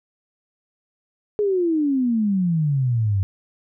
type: exponential sweep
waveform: sine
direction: down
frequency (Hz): 425.5 to 93.8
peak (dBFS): -17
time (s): 1.39-3.23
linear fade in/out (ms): 0
effects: none